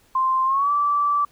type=tone with pitch glide; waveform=sine; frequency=1046.5 to 1161.2 Hz; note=C6 to D6; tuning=0 to -20 cents; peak=-17 dBFS; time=0.15-1.25 s; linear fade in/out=5 ms; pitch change=+180 cents; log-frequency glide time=0.45-0.71 s; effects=pink hiss -58 dBFS RMS until 1.31 s